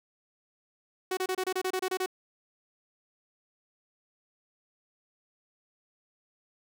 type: tone bursts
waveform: sawtooth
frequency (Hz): 372.7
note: F#4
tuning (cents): +13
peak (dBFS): -24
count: 11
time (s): 1.11-2.061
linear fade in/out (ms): 5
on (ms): 61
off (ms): 28
effects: none